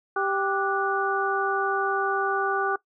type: harmonic tone with a mistuned harmonic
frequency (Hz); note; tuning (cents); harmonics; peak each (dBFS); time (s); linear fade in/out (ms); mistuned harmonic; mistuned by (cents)
392; G4; 0; 1 / 2 / 3 / 4; -28 / -28 / -28 / -28; 0.16-2.76; 5; 4; -110
effects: noise-tail reverb RT60 0.1 s tail -19 dB re dry